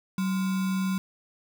sine tone with sample-and-hold, 189.2 Hz, F#3, 39 cents sharp, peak -24 dBFS, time 0.18-0.98 s, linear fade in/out 2 ms, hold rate 1225 Hz, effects none

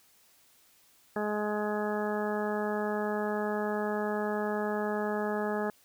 harmonic tone, 210 Hz, G#3, 19 cents sharp, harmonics 1 / 2 / 3 / 4 / 5 / 6 / 7 / 8, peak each -34 / -33 / -36 / -37 / -45 / -41 / -48 / -40 dBFS, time 1.16-5.7 s, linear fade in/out 2 ms, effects white hiss -63 dBFS RMS until 5.84 s

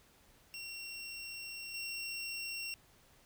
25% pulse tone with level steps, 2735 Hz, F7, 37 cents flat, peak -39 / -35 dBFS, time 0.54-2.74 s, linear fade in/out 0 ms, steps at 1.74 s, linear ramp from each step 5 ms, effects pink hiss -65 dBFS RMS until 3.25 s

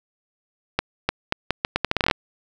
accelerating click train, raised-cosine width 0.3 ms, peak -3 dBFS, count 15, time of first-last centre 0.79-2.112 s, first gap 300 ms, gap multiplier 0.78, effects none

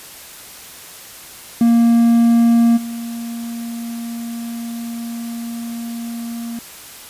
triangle tone with level steps, 233.1 Hz, A#3, in tune, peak -7 / -22 dBFS, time 1.61-6.59 s, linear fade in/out 2 ms, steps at 2.76 s, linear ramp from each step 20 ms, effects white hiss -37 dBFS RMS until 7.09 s + resampled to 32000 Hz

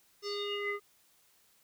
square tone with low-pass filter sweep, 408.2 Hz, G#4, 30 cents flat, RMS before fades -36 dBFS, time 0.22-0.8 s, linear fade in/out 50 ms, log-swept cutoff 5600 to 1600 Hz, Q 8.2, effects white hiss -67 dBFS RMS until 1.63 s

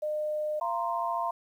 sine tone, 607 Hz, D#5, 43 cents flat, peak -28 dBFS, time 0.02-0.6 s, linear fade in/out 10 ms
sine chord, F suspended fourth, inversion none, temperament equal with one note detuned, 686.5 / 932.3 / 1046.5 Hz, F5 / Bb5 / C6, -30 / 0 / 0 cents, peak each -32 dBFS, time 0.61-1.31 s, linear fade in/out 5 ms
effects 10-bit

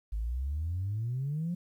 sine exponential sweep, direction up, 51 to 180 Hz, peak -29 dBFS, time 0.12-1.55 s, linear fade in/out 10 ms, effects tanh soft clip ceiling -26 dBFS + 11-bit

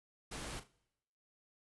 pink noise with echo, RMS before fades -44 dBFS, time 0.31-0.6 s, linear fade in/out 10 ms, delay 39 ms, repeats 3, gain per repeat -12 dB, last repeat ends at 0.717 s, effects noise-tail reverb RT60 0.9 s tail -24 dB re dry + resampled to 24000 Hz

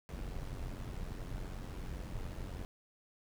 brown noise with amplitude modulation, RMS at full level -39 dBFS, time 0.09-2.65 s, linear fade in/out 0 ms, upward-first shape sine, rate 91.6 Hz, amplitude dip 60%, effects none

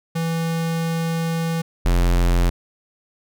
square tone pair in turn, 164.9 / 43.68 Hz, E3 / F1, +1 / +1 cents, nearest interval octave + major seventh, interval 2300 cents, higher first, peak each -21 / -15 dBFS, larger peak second, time 0.15-1.62 / 1.85-2.5 s, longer first, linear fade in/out 10 ms, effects none

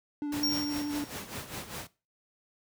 triangle tone with vibrato, 292.6 Hz, D4, 6 cents flat, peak -28 dBFS, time 0.22-1.04 s, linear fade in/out 0 ms, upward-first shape square, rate 11 Hz, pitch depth 13 cents each way
pink noise with tremolo, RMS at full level -37 dBFS, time 0.32-1.87 s, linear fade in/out 2 ms, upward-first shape sine, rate 5 Hz, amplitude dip 70%
square tone with exponential decay, 5560 Hz, F8, 9 cents flat, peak -25 dBFS, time 0.43-1.26 s, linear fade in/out 5 ms, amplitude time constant 180 ms
effects noise-tail reverb RT60 0.3 s tail -19 dB re dry + high-pass 80 Hz 12 dB/octave

